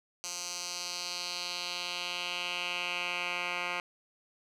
10% pulse tone with band-pass filter sweep, 176.8 Hz, F3, 22 cents sharp, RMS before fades -36 dBFS, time 0.24-3.8 s, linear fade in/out 0 ms, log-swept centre 6100 to 2000 Hz, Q 2.3, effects none

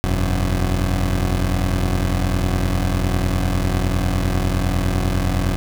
20% pulse tone pair together, 41.29 / 92.5 Hz, E1 / F#2, +4 / 0 cents, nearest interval octave + major second, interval 1396 cents, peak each -14 / -16 dBFS, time 0.04-5.56 s, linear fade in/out 0 ms, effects 8-bit

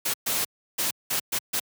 white noise bursts at uneven times, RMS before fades -26 dBFS, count 6, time 0.05-0.14 / 0.26-0.45 / 0.78-0.91 / 1.1-1.2 / 1.32-1.39 / 1.53-1.6 s, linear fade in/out 10 ms, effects high-pass 100 Hz 12 dB/octave

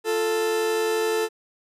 40% pulse tone pair together, 349.2 / 440.8 Hz, F4 / A4, 0 / +3 cents, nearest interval major third, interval 403 cents, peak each -29 / -21 dBFS, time 0.04-1.29 s, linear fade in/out 50 ms, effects resampled to 32000 Hz + 10-bit

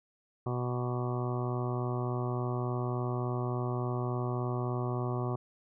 harmonic tone with a mistuned harmonic, 123.47 Hz, B2, in tune, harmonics 1 / 2 / 3 / 4 / 5 / 6 / 7 / 8 / 9 / 10, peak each -32 / -40 / -37 / -46 / -43 / -43 / -48 / -46 / -43 / -49 dBFS, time 0.46-5.36 s, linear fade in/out 5 ms, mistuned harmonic 10, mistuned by -63 cents, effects none

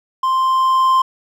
triangle tone with level ramp, 1046.5 Hz, C6, in tune, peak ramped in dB -12 to -8 dBFS, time 0.23-1.02 s, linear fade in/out 5 ms, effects none

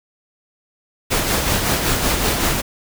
pink noise with tremolo, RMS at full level -17 dBFS, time 1.1-2.62 s, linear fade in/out 20 ms, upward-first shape sine, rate 5.3 Hz, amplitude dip 40%, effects none

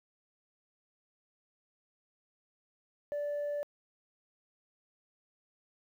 sine tone, 583 Hz, D5, 13 cents flat, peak -30 dBFS, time 3.12-3.63 s, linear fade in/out 0 ms, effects tanh soft clip ceiling -31 dBFS + 11-bit

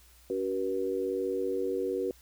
sine tone cluster, 283.4 / 378.5 / 479.7 Hz, C#4 / F#4 / A#4, +38 / +39 / +50 cents, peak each -37 / -31 / -32 dBFS, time 0.3-2.11 s, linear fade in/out 2 ms, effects added 60 Hz sine -58 dBFS peak until 2.21 s + white hiss -60 dBFS RMS until 2.21 s

